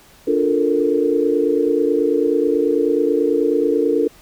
sine chord, Bb major seventh, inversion first, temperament just, 291.4 / 349.6 / 437 / 466.2 Hz, D4 / F4 / A4 / Bb4, -13 / +2 / -12 / 0 cents, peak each -20 / -21 / -19 / -19 dBFS, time 0.27-4.08 s, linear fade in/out 10 ms, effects pink hiss -48 dBFS RMS until 4.21 s

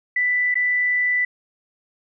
sine tone with dropouts, 1983 Hz, B6, 7 cents sharp, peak -17 dBFS, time 0.16-1.25 s, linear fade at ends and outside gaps 5 ms, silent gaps 0.543-0.554 s, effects none

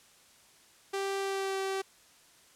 sawtooth tone with pitch glide, 392 to 386.2 Hz, G4 to G4, 0 to -26 cents, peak -27 dBFS, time 0.93-1.82 s, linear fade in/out 10 ms, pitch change -26 cents, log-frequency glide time 1.19-1.57 s, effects white hiss -60 dBFS RMS until 2.55 s + low-pass 10000 Hz 12 dB/octave

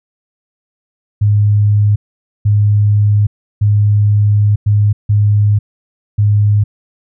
sine tone bursts at uneven times, 103.83 Hz, G#2, in tune, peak -7 dBFS, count 6, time 1.21-1.96 / 2.45-3.27 / 3.61-4.56 / 4.66-4.93 / 5.09-5.59 / 6.18-6.64 s, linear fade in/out 10 ms, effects none

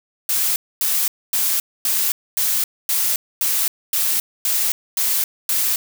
blue noise bursts, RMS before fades -19 dBFS, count 11, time 0.29-5.76 s, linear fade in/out 2 ms, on 270 ms, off 250 ms, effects none

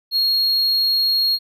triangle tone, 4283 Hz, C8, 40 cents sharp, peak -14 dBFS, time 0.11-1.39 s, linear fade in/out 50 ms, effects none

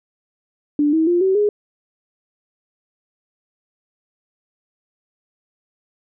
sine tone with pitch steps, 293.7 / 320.3 / 349.3 / 380.9 / 415.4 Hz, D4 / E4 / F4 / G4 / G#4, 0 / -50 / 0 / -50 / 0 cents, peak -13 dBFS, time 0.79-1.49 s, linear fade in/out 2 ms, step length 140 ms, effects none

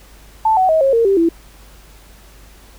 sine tone with pitch steps, 880 / 748.6 / 636.8 / 541.7 / 460.8 / 392 / 333.5 Hz, A5 / F#5 / D#5 / C#5 / A#4 / G4 / E4, 0 / +20 / +40 / -40 / -20 / 0 / +20 cents, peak -10 dBFS, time 0.45-1.29 s, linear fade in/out 5 ms, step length 120 ms, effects added 50 Hz sine -42 dBFS peak until 2.78 s + pink hiss -46 dBFS RMS until 2.78 s

